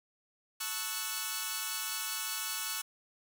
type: chord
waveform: 5% pulse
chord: F# minor seventh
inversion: first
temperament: equal with one note detuned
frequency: 880 / 1108.7 / 1307.9 / 1480 Hz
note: A5 / C#6 / E6 / F#6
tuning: 0 / 0 / -14 / 0 cents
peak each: -31 / -28 / -28 / -27 dBFS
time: 0.6-2.82 s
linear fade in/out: 10 ms
effects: none